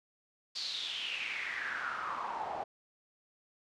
pink noise with band-pass filter sweep, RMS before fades -38 dBFS, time 0.55-2.64 s, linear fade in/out 10 ms, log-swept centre 4600 to 720 Hz, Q 6.1, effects low-pass 7000 Hz 12 dB/octave

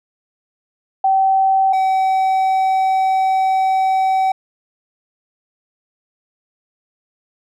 sine / triangle tone pair in turn, 770 / 762.5 Hz, G5 / G5, -31 / -48 cents, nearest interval unison, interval 17 cents, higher first, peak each -11 dBFS, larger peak neither, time 1.04-1.73 / 1.73-4.32 s, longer second, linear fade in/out 5 ms, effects none

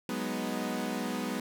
sawtooth chord, G# minor seventh, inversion third, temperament equal, 185 / 207.7 / 246.9 / 311.1 Hz, F#3 / G#3 / B3 / D#4, 0 / 0 / 0 / 0 cents, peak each -35 / -33 / -31 / -36 dBFS, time 0.09-1.4 s, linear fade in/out 2 ms, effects none

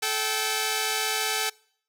5% pulse tone pair together, 434.4 / 774 Hz, A4 / G5, -22 / -22 cents, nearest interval minor seventh, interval 1000 cents, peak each -16 dBFS, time 0.02-1.5 s, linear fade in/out 10 ms, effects noise-tail reverb RT60 0.6 s tail -24 dB re dry

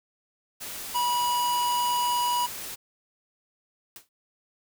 white noise, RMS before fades -37 dBFS, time 0.6-2.76 s, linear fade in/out 20 ms
square tone, 973 Hz, B5, 26 cents flat, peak -24 dBFS, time 0.94-2.47 s, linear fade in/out 20 ms
white noise with exponential decay, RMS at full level -40 dBFS, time 3.96-4.09 s, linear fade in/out 1 ms, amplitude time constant 27 ms
effects none

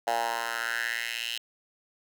10% pulse tone with high-pass filter sweep, 116.54 Hz, A#2, in tune, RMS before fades -31 dBFS, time 0.07-1.38 s, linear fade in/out 5 ms, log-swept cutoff 730 to 3100 Hz, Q 3.8, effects none

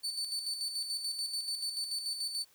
35% pulse tone with tremolo, 4510 Hz, C#8, 29 cents sharp, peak -31 dBFS, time 0.03-2.45 s, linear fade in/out 20 ms, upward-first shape square, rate 6.9 Hz, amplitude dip 50%, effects white hiss -65 dBFS RMS until 2.54 s

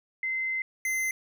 sine / square tone pair in turn, 2066 / 2066 Hz, C7 / C7, -22 / -22 cents, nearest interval unison, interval 0 cents, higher neither, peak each -27 dBFS, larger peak neither, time 0.23-0.62 / 0.85-1.11 s, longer first, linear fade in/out 2 ms, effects none

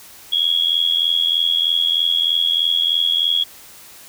sine tone with amplitude modulation, 3322 Hz, G#7, in tune, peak -11 dBFS, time 0.32-3.44 s, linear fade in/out 10 ms, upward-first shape sine, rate 83.2 Hz, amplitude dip 80%, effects white hiss -42 dBFS RMS until 4.08 s

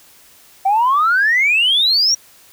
sine exponential sweep, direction up, 754 to 5780 Hz, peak -10 dBFS, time 0.65-2.15 s, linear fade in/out 10 ms, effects tanh soft clip ceiling -7 dBFS + white hiss -47 dBFS RMS until 2.52 s

